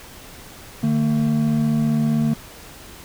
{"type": "tone pair together", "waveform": "triangle", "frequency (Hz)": [150.49, 225.8], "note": ["D3", "A3"], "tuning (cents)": [43, 45], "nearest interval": "perfect fifth", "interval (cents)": 702, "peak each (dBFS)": [-19, -16], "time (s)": [0.83, 2.34], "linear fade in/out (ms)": 5, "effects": ["pink hiss -41 dBFS RMS until 3.04 s"]}